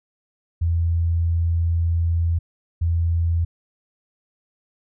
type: tone bursts at uneven times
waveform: sine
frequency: 84 Hz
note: E2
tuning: 33 cents sharp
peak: -17 dBFS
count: 2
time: 0.61-2.39 / 2.81-3.45 s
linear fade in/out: 10 ms
effects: none